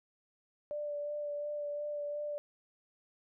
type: tone with vibrato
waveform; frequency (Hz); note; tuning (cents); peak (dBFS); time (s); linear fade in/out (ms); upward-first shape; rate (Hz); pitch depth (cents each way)
sine; 587.3; D5; 0; -35; 0.71-2.38; 0; sine; 2.8; 16
effects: none